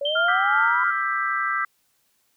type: linear sweep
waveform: sine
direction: up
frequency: 555 to 1010 Hz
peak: -24 dBFS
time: 0.01-0.84 s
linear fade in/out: 5 ms
type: tone with exponential decay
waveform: sine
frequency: 3136 Hz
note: G7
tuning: in tune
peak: -22 dBFS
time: 0.05-1.02 s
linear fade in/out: 5 ms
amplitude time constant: 210 ms
type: tone with tremolo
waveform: sine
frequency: 1400 Hz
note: F6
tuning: 4 cents sharp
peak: -18 dBFS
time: 0.15-0.91 s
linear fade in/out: 10 ms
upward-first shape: sine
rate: 2.7 Hz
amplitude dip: 40%
type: chord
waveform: sine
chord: E minor seventh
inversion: third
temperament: just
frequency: 1186.7 / 1318.5 / 1582.2 / 1977.8 Hz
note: D6 / E6 / G6 / B6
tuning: +18 / 0 / +16 / +2 cents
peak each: -28 / -26 / -27 / -28 dBFS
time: 0.28-1.65 s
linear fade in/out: 5 ms
effects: white hiss -67 dBFS RMS until 2.36 s